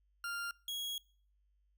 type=tone pair in turn; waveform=40% pulse; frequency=1396.9 / 3313 Hz; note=F6 / G#7; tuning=0 / -5 cents; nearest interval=octave + minor third; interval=1495 cents; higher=second; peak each=-37 / -37 dBFS; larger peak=neither; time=0.24-0.51 / 0.68-0.98 s; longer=second; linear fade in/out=2 ms; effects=noise-tail reverb RT60 0.5 s tail -25 dB re dry + added 50 Hz sine -70 dBFS peak until 1.77 s